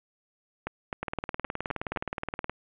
two click trains, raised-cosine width 0.5 ms, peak -16 / -16 dBFS, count 29 / 6, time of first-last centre 1.03-2.496 / 0.67-1.962 s, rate 19.1 / 3.87 Hz, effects resampled to 8000 Hz + 9-bit

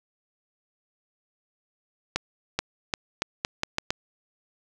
accelerating click train, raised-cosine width 0.2 ms, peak -7 dBFS, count 8, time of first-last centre 2.16-3.905 s, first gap 430 ms, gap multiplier 0.81, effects none

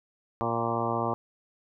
harmonic tone with a mistuned harmonic, 116.3 Hz, A#2, 4 cents flat, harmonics 1 / 2 / 3 / 4 / 5 / 6 / 7 / 8 / 9 / 10, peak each -35 / -35 / -35 / -35 / -35 / -35 / -35 / -35 / -35 / -35 dBFS, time 0.41-1.14 s, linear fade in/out 0 ms, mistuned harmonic 7, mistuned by -17 cents, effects none

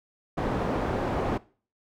white low-pass noise, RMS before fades -28 dBFS, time 0.37-1.38 s, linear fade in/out 10 ms, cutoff 640 Hz, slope 12 dB/octave, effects noise-tail reverb RT60 0.4 s tail -20 dB re dry

